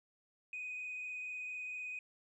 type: tone with frequency modulation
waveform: sine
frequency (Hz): 2495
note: D#7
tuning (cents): +4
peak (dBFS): -39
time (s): 0.53-1.99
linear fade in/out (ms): 2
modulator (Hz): 24.3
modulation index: 1.3
effects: tanh soft clip ceiling -37 dBFS